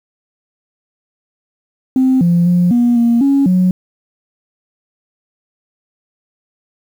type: tone with pitch steps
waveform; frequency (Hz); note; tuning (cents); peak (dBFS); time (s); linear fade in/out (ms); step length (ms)
sine; 260.3 / 172.5 / 176.6 / 240.2 / 234.8 / 277.1 / 183.1; C4 / F3 / F3 / B3 / A#3 / C#4 / F#3; -9 / -21 / +20 / -48 / +13 / -1 / -18; -7; 1.96-3.71; 2; 250
effects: tanh soft clip ceiling -5 dBFS + 7-bit